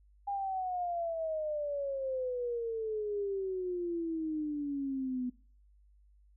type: exponential sweep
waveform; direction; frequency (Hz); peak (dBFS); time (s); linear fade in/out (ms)
sine; down; 810 to 246.9; -32; 0.27-5.3; 10
effects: noise-tail reverb RT60 0.4 s tail -20 dB re dry + added 50 Hz sine -60 dBFS peak until 6.36 s